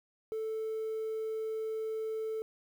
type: tone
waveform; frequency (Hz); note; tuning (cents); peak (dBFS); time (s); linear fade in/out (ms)
triangle; 440; A4; 0; -30; 0.32-2.42; 0
effects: tanh soft clip ceiling -29 dBFS + 10-bit